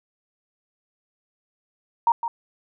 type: tone with echo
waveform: sine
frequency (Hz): 932.3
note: A#5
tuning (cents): 0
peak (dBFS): -14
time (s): 2.07-2.12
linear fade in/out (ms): 2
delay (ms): 160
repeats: 1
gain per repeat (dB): -9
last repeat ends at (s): 2.28
effects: none